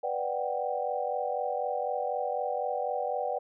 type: chord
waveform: sine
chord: G major seventh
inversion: first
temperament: equal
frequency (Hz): 493.9 / 587.3 / 740 / 784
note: B4 / D5 / F#5 / G5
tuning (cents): 0 / 0 / 0 / 0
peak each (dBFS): -34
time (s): 0.03-3.39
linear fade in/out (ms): 10
effects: none